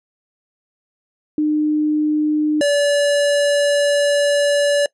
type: tone pair in turn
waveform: sine / square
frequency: 303.3 / 575.7 Hz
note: D#4 / D5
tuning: -44 / -35 cents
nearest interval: major seventh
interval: 1109 cents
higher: second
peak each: -14 / -14 dBFS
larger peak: neither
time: 1.38-2.61 / 2.61-4.86 s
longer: second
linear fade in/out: 2 ms
effects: noise-tail reverb RT60 0.1 s tail -23 dB re dry + resampled to 24000 Hz